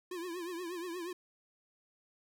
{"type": "tone with vibrato", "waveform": "square", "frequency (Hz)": 349.2, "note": "F4", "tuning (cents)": 0, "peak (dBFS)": -39, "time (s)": [0.11, 1.13], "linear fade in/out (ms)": 5, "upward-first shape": "triangle", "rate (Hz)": 8.4, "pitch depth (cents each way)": 120, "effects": []}